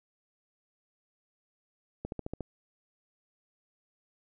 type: click train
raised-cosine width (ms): 2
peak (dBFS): -22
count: 6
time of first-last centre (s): 2.05-2.407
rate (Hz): 14
effects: none